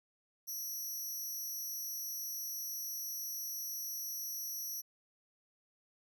15% pulse tone with amplitude modulation, 5800 Hz, F#8, 35 cents flat, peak -29 dBFS, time 0.47-4.82 s, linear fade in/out 20 ms, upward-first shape sine, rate 246 Hz, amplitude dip 100%, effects none

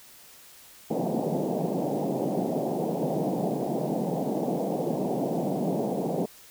pink band-pass noise, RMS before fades -28 dBFS, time 0.9-6.26 s, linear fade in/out 10 ms, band 150 to 790 Hz, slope 48 dB/octave, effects white hiss -51 dBFS RMS until 6.5 s

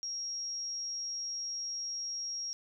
sine tone, 5600 Hz, F8, 4 cents sharp, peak -35 dBFS, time 0.03-2.53 s, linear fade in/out 0 ms, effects none

